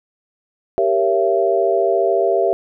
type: chord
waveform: sine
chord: G diminished seventh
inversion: none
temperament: equal with one note detuned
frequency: 392 / 466.2 / 554.4 / 673.1 Hz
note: G4 / Bb4 / Db5 / Fb5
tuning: 0 / 0 / 0 / +36 cents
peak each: -18 / -21 / -22 / -17 dBFS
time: 0.78-2.53 s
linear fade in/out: 0 ms
effects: none